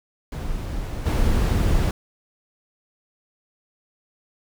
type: noise with level steps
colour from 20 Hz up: brown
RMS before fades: -28 / -19 dBFS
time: 0.32-1.91 s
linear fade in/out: 2 ms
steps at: 1.05 s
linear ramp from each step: 20 ms
effects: none